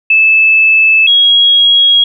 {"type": "tone pair in turn", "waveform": "sine", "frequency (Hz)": [2620, 3301], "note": ["E7", "G#7"], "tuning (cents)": [-11, -11], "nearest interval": "major third", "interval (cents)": 400, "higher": "second", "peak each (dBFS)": -4, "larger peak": "neither", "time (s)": [[0.1, 1.07], [1.07, 2.04]], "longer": "neither", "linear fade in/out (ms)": 5, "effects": []}